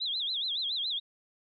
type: tone with vibrato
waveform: sine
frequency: 3638 Hz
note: A#7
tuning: 43 cents flat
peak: -29 dBFS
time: 0-1 s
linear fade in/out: 20 ms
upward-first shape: sine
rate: 7.1 Hz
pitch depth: 210 cents each way
effects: MP3 48 kbps